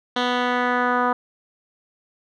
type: tone with low-pass filter sweep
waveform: 10% pulse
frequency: 246.9 Hz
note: B3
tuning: in tune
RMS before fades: -21 dBFS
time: 0.16-1.13 s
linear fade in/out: 5 ms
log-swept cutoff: 3500 to 1200 Hz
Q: 2.1
effects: none